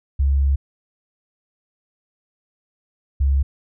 sine tone pair in turn, 69 / 68.66 Hz, C#2 / C#2, -7 / -16 cents, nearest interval unison, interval 9 cents, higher first, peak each -14 dBFS, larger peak neither, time 0.19-0.56 / 3.2-3.43 s, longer first, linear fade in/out 10 ms, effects none

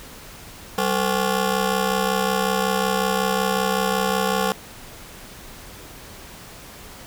15% pulse ring-modulated tone, 319.4 Hz, D#4, 45 cents sharp, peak -10 dBFS, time 0.78-4.52 s, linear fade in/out 0 ms, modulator 127 Hz, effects pink hiss -41 dBFS RMS until 7.06 s

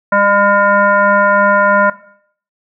sine tone with frequency modulation, 1011 Hz, B5, 40 cents sharp, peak -8 dBFS, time 0.12-1.9 s, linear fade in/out 5 ms, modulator 405 Hz, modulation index 1.5, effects noise-tail reverb RT60 0.6 s tail -17 dB re dry

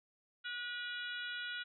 harmonic tone, 484.5 Hz, B4, 33 cents flat, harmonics 3 / 4 / 5 / 6 / 7 / 8, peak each -41 / -53 / -52 / -48 / -48 / -51 dBFS, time 0.44-1.64 s, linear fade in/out 20 ms, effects none

